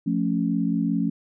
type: chord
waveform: sine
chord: F augmented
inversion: none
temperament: equal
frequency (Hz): 174.61 / 220 / 277.2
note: F3 / A3 / C#4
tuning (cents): 0 / 0 / 0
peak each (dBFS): -25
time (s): 0.06-1.1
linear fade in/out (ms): 10
effects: none